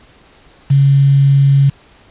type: tone with quantisation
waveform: sine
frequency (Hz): 138.59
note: C#3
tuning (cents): 0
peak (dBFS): -6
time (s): 0.7-1.7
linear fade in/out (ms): 10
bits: 5
effects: pink hiss -46 dBFS RMS until 2.1 s + resampled to 8000 Hz